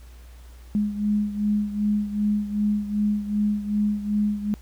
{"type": "beating tone pair", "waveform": "sine", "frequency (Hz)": [207.7, 210.3], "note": ["G#3", "G#3"], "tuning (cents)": [0, 22], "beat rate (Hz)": 2.6, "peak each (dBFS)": [-22, -27], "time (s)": [0.75, 4.54], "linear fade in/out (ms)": 0, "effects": ["added 60 Hz sine -42 dBFS peak until 4.61 s", "pink hiss -55 dBFS RMS until 4.61 s"]}